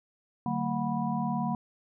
sine tone cluster, 149.3 / 188.6 / 227.4 / 731 / 982 Hz, D3 / F#3 / A#3 / F#5 / B5, +29 / +33 / -43 / -21 / -10 cents, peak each -35 / -34 / -31 / -35 / -35 dBFS, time 0.46-1.55 s, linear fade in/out 2 ms, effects none

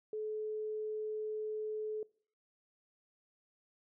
sine tone, 430 Hz, A4, 40 cents flat, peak -36 dBFS, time 0.13-2.03 s, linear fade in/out 2 ms, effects noise-tail reverb RT60 0.5 s tail -23 dB re dry

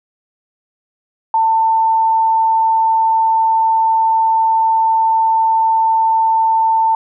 sine tone, 894 Hz, A5, 27 cents sharp, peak -10 dBFS, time 1.34-6.95 s, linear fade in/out 2 ms, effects none

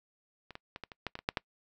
clicks, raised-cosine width 0.3 ms, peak -30 / -26 / -25 / -24 / -29 / -18 / -23 / -26 / -12 / -14 dBFS, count 10, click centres 0.507 / 0.554 / 0.761 / 0.837 / 0.918 / 1.067 / 1.154 / 1.19 / 1.289 / 1.372 s, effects noise-tail reverb RT60 0.1 s tail -25 dB re dry

